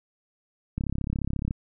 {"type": "click train", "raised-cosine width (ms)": 5, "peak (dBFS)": -16, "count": 26, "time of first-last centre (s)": [0.78, 1.509], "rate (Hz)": 34.3, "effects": []}